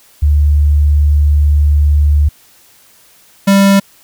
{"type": "tone pair in turn", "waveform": ["sine", "square"], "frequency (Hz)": [73.5, 197.13], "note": ["D2", "G3"], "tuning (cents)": [2, 10], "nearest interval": "octave + perfect fourth", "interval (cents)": 1708, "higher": "second", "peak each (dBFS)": -6, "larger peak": "neither", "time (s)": [[0.22, 2.29], [3.47, 3.8]], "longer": "first", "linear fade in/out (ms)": 10, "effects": ["white hiss -46 dBFS RMS until 4.03 s"]}